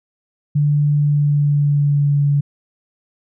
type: tone with pitch glide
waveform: sine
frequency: 146.7 to 143.27 Hz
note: D3 to D3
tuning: -2 to -43 cents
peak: -12 dBFS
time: 0.55-2.41 s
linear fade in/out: 10 ms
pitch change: -41 cents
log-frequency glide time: 0.96-2.23 s
effects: none